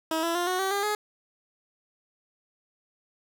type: tone with pitch steps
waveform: 15% pulse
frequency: 320.8 / 335.6 / 351 / 367.2 / 384.2 / 401.9 / 420.4 Hz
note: E4 / E4 / F4 / F#4 / G4 / G4 / G#4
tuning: -47 / +31 / +9 / -13 / -35 / +43 / +21 cents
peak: -19 dBFS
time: 0.11-0.95 s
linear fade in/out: 2 ms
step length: 120 ms
effects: none